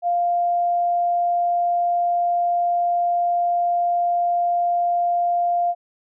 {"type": "tone", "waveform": "sine", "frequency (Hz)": 698.5, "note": "F5", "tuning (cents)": 0, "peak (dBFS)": -17, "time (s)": [0.02, 5.75], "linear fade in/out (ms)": 50, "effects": []}